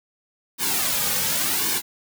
white noise with flanger, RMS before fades -23 dBFS, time 0.58-1.82 s, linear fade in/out 50 ms, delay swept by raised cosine 1.5 to 3 ms, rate 0.9 Hz, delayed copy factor -0.75, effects none

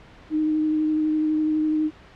sine tone with vibrato, 309.1 Hz, D#4, 11 cents flat, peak -19 dBFS, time 0.3-1.91 s, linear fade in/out 50 ms, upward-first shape sine, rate 12 Hz, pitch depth 13 cents each way, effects pink hiss -48 dBFS RMS until 2.15 s + low-pass 3000 Hz 12 dB/octave

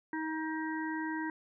harmonic tone, 315.9 Hz, D#4, 26 cents sharp, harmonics 1 / 3 / 5 / 6, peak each -35 / -40 / -42 / -43 dBFS, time 0.13-1.3 s, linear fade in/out 2 ms, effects none

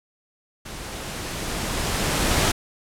pink noise with level ramp, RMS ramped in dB -36 to -19 dBFS, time 0.65-2.52 s, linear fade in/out 10 ms, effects low-pass 11000 Hz 12 dB/octave

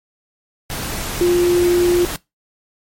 sine tone in noise, 351.9 Hz, F4, 13 cents sharp, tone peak -11 dBFS, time 1.21-2.05 s, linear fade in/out 0 ms, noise pink, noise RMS -25 dBFS, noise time 0.7-2.16 s, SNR +11 dB, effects noise-tail reverb RT60 0.2 s tail -21 dB re dry + MP3 64 kbps

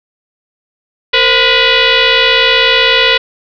sine tone with frequency modulation, 460 Hz, A#4, 23 cents flat, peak -6 dBFS, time 1.13-3.18 s, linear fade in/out 10 ms, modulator 492 Hz, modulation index 7.2, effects none

